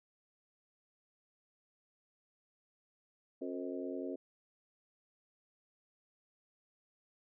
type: harmonic tone with a mistuned harmonic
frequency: 90.1 Hz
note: F#2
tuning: 45 cents flat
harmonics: 3 / 4 / 5 / 6 / 7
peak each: -41 / -43 / -45 / -47 / -48 dBFS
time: 3.41-4.16 s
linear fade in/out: 10 ms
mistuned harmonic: 6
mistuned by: -53 cents
effects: none